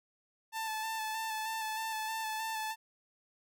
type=tone with vibrato; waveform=sawtooth; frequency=880 Hz; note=A5; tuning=in tune; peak=-31 dBFS; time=0.52-2.76 s; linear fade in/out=50 ms; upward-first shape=square; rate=3.2 Hz; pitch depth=19 cents each way; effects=none